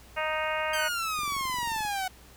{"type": "harmonic tone", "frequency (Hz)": 311.1, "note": "D#4", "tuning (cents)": 0, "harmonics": [2, 3, 4, 5, 6, 7, 8, 9], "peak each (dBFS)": [-32, -34, -35, -36, -37, -37, -38, -39], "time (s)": [0.16, 0.89], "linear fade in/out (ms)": 20}
{"type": "exponential sweep", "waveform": "sawtooth", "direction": "down", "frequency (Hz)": [1581, 740], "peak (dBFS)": -25, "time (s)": [0.73, 2.08], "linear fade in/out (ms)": 5}
{"type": "click train", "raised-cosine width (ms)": 3, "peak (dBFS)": -33, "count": 16, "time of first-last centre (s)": [1.19, 1.851], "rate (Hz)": 22.7}
{"effects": ["added 60 Hz sine -54 dBFS peak until 2.36 s", "pink hiss -54 dBFS RMS until 2.36 s"]}